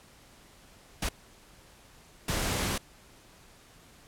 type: noise bursts at uneven times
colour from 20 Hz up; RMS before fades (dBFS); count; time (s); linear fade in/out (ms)
pink; -30; 2; 1.02-1.09 / 2.28-2.78; 5
effects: pink hiss -56 dBFS RMS until 4.07 s + low-pass 12000 Hz 12 dB/octave